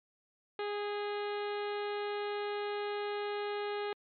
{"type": "harmonic tone with a mistuned harmonic", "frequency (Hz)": 411.7, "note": "G#4", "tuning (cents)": -15, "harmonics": [1, 2, 3, 4, 5, 6, 7, 8, 9, 10], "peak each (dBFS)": [-35, -41, -45, -47, -49, -51, -52, -53, -54, -55], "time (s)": [0.59, 3.93], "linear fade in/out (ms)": 2, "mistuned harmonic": 3, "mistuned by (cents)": 17, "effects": ["MP3 48 kbps"]}